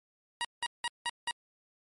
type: tone bursts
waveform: 15% pulse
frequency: 952 Hz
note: A#5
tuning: 36 cents sharp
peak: -24 dBFS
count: 5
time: 0.41-1.31 s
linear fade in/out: 0 ms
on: 36 ms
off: 180 ms
effects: MP3 48 kbps